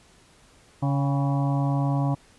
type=harmonic tone with a mistuned harmonic; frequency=140 Hz; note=C#3; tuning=18 cents sharp; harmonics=1 / 2 / 4 / 5 / 6 / 7 / 8; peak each=-22 / -28 / -36 / -35 / -36 / -36 / -41 dBFS; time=0.82-2.15 s; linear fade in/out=10 ms; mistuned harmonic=6; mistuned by=-65 cents; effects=pink hiss -56 dBFS RMS until 2.38 s + resampled to 24000 Hz